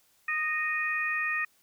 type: harmonic tone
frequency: 619 Hz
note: D#5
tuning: 9 cents flat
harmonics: 2 / 3 / 4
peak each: -35 / -29 / -32 dBFS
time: 0.28-1.45 s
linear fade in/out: 5 ms
effects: white hiss -66 dBFS RMS until 1.62 s